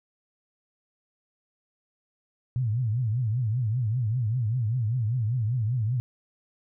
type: tone with vibrato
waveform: sine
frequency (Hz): 116.54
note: A#2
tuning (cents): 0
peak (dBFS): -23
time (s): 2.56-6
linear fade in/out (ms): 0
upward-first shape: triangle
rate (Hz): 5.1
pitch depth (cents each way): 230
effects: none